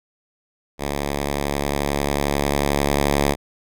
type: tone with level ramp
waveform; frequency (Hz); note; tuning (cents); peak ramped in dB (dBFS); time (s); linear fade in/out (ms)
5% pulse; 71.2; C#2; +47; -12 to -5; 0.78-3.36; 50
effects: none